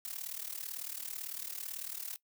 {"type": "noise with amplitude modulation", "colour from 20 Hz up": "blue", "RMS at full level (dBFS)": -38, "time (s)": [0.05, 2.16], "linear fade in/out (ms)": 0, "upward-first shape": "sine", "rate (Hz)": 38, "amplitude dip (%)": 85, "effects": ["noise-tail reverb RT60 0.1 s tail -19 dB re dry"]}